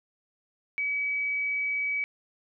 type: tone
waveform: sine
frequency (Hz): 2279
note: C#7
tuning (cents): +47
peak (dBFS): -26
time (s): 0.78-2.04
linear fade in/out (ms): 0
effects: none